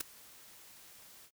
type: noise with ADSR envelope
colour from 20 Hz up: white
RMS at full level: -32 dBFS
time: 0-1.31 s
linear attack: 8 ms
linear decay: 7 ms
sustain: -24 dB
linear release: 67 ms
effects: noise-tail reverb RT60 0.1 s tail -26 dB re dry